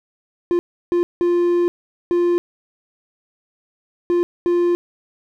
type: tone bursts at uneven times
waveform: triangle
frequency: 349.2 Hz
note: F4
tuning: in tune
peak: -12 dBFS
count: 6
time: 0.51-0.59 / 0.92-1.03 / 1.21-1.68 / 2.11-2.38 / 4.1-4.23 / 4.46-4.75 s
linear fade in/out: 0 ms
effects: none